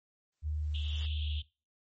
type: noise with exponential growth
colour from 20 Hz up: white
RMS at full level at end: -47 dBFS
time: 0.32-1.06 s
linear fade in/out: 5 ms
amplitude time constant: 160 ms
type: tone with vibrato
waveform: sine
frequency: 75.5 Hz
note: D2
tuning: 48 cents sharp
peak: -31 dBFS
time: 0.42-1.43 s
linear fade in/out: 50 ms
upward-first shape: sine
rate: 1.9 Hz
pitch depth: 15 cents each way
type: band-pass noise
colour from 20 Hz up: white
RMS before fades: -45 dBFS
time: 0.74-1.42 s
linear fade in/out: 5 ms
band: 2800 to 3600 Hz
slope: 96 dB/octave
effects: noise-tail reverb RT60 0.3 s tail -21 dB re dry + MP3 32 kbps